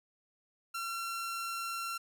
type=tone; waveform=sawtooth; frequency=1362 Hz; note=F6; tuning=44 cents flat; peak=-32 dBFS; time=0.74-1.98 s; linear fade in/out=10 ms; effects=none